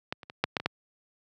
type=clicks; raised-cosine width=0.3 ms; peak=-14 / -27 / -25 / -7 / -10 / -19 / -10 dBFS; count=7; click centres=0.125 / 0.232 / 0.299 / 0.44 / 0.568 / 0.6 / 0.66 s; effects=high-pass 100 Hz 12 dB/octave